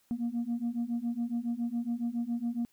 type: beating tone pair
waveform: sine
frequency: 232.4 / 239.6 Hz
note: A#3 / A#3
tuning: -5 / +48 cents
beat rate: 7.2 Hz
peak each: -32 / -31 dBFS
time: 0.11-2.65 s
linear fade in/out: 0 ms
effects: tanh soft clip ceiling -26 dBFS + white hiss -69 dBFS RMS until 2.72 s